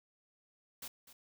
white noise with echo, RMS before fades -45 dBFS, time 0.82-0.88 s, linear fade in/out 5 ms, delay 250 ms, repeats 1, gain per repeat -13 dB, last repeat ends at 1.13 s, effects none

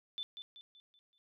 sine tone with echo, 3520 Hz, A7, in tune, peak -37 dBFS, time 0.18-0.23 s, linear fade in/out 0 ms, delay 190 ms, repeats 5, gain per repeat -7 dB, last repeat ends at 1.18 s, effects none

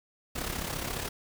pink noise with amplitude modulation, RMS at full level -32 dBFS, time 0.35-1.09 s, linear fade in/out 10 ms, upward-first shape sine, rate 34.4 Hz, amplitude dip 60%, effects none

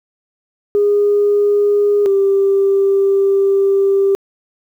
sine tone pair in turn, 410 / 393.4 Hz, G#4 / G4, -22 / +6 cents, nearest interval minor second, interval 72 cents, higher first, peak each -9 dBFS, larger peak neither, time 0.75-2.06 / 2.06-4.15 s, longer second, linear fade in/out 0 ms, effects tanh soft clip ceiling -5 dBFS + 8-bit

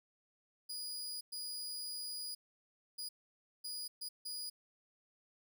sawtooth tone bursts at uneven times, 4906 Hz, D#8, 25 cents flat, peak -38 dBFS, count 6, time 0.69-1.21 / 1.32-2.35 / 2.98-3.09 / 3.64-3.88 / 4.01-4.09 / 4.25-4.5 s, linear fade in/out 10 ms, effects none

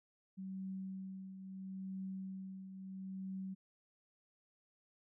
sine tone with tremolo, 190.4 Hz, F#3, 50 cents sharp, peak -40 dBFS, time 0.37-3.55 s, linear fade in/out 20 ms, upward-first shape triangle, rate 0.75 Hz, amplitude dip 60%, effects none

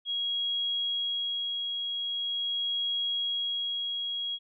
sine tone with tremolo, 3300 Hz, G#7, 12 cents flat, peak -27 dBFS, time 0.05-4.39 s, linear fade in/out 50 ms, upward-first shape sine, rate 0.43 Hz, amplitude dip 30%, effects none

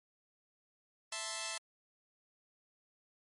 5% pulse chord, A minor, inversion second, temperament equal, 659.3 / 880 / 1046.5 Hz, E5 / A5 / C6, 0 / 0 / 0 cents, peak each -31 dBFS, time 1.12-1.58 s, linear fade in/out 5 ms, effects MP3 48 kbps

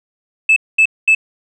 sine tone bursts, 2619 Hz, E7, 12 cents flat, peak -5 dBFS, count 3, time 0.49-1.149 s, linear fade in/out 5 ms, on 73 ms, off 220 ms, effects tanh soft clip ceiling -5 dBFS

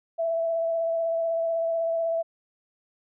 sine tone with vibrato, 662 Hz, E5, 7 cents sharp, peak -23 dBFS, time 0.18-2.23 s, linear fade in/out 20 ms, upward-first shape sine, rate 16 Hz, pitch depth 16 cents each way, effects none

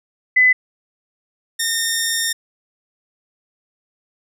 sine / 10% pulse tone pair in turn, 2010 / 1828.5 Hz, B6 / A#6, +30 / -34 cents, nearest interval major second, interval 164 cents, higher first, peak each -9 dBFS, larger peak neither, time 0.36-0.53 / 1.59-2.33 s, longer second, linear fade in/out 10 ms, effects none

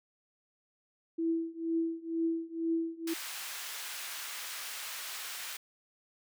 sine tone with tremolo, 329.5 Hz, E4, 1 cent flat, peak -26 dBFS, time 1.18-3.14 s, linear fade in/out 10 ms, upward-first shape triangle, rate 2.1 Hz, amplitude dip 95%
pink high-pass noise, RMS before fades -41 dBFS, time 3.07-5.57 s, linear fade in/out 5 ms, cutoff 1500 Hz, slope 12 dB/octave
effects none

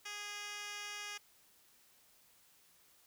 10% pulse tone with band-pass filter, 412.6 Hz, G#4, 11 cents flat, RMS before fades -45 dBFS, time 0.05-1.18 s, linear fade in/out 10 ms, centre 4200 Hz, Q 1.2, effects white hiss -67 dBFS RMS until 3.06 s

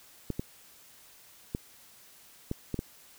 clicks, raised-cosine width 3 ms, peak -18 dBFS, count 6, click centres 0.303 / 0.395 / 1.549 / 2.514 / 2.743 / 2.791 s, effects white hiss -56 dBFS RMS until 3.18 s

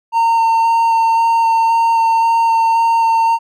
triangle tone with vibrato, 913 Hz, A#5, 36 cents flat, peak -8 dBFS, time 0.12-3.39 s, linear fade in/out 50 ms, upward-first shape square, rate 1.9 Hz, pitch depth 8 cents each way, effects none

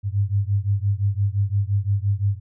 sine beating tone pair, 98 / 103.8 Hz, G2 / G#2, 0 / 0 cents, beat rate 5.8 Hz, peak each -21 / -22 dBFS, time 0.03-2.4 s, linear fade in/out 50 ms, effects none

